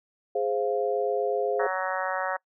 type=chord; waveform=sine; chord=F minor; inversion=first; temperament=equal with one note detuned; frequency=415.3 / 523.3 / 694.8 Hz; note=Ab4 / C5 / F5; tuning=0 / 0 / -9 cents; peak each=-27 / -28 / -30 dBFS; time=0.35-1.67 s; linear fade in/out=5 ms
type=harmonic tone; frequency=186.8 Hz; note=F#3; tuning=17 cents sharp; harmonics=3 / 4 / 5 / 6 / 7 / 8 / 9 / 10; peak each=-32 / -33 / -34 / -35 / -35 / -36 / -37 / -37 dBFS; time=1.59-2.37 s; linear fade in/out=10 ms
effects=noise-tail reverb RT60 0.1 s tail -24 dB re dry